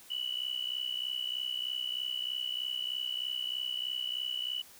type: tone with amplitude modulation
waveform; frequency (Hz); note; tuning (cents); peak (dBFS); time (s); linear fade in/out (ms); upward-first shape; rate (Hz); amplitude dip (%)
sine; 2960; F#7; 0; -29; 0.1-4.62; 10; sine; 63.2; 80
effects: white hiss -55 dBFS RMS until 4.79 s